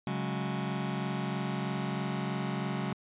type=chord; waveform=sawtooth; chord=C# suspended fourth; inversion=none; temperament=just; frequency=138.59 / 184.79 / 207.9 Hz; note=C#3 / F#3 / G#3; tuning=0 / -2 / +2 cents; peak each=-31 / -31 / -32 dBFS; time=0.07-2.93 s; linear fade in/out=2 ms; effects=resampled to 8000 Hz